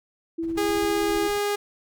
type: tone with pitch glide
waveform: sine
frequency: 330 to 332.9 Hz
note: E4 to E4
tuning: +2 to +17 cents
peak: -25 dBFS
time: 0.38-1.28 s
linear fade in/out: 10 ms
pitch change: +15 cents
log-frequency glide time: 0.54-0.7 s
type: noise with tremolo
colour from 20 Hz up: brown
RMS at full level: -39 dBFS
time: 0.42-1.4 s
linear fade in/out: 20 ms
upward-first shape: sine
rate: 15 Hz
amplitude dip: 75%
type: tone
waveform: sawtooth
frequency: 410 Hz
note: G#4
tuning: 22 cents flat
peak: -19 dBFS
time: 0.57-1.56 s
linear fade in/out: 10 ms
effects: none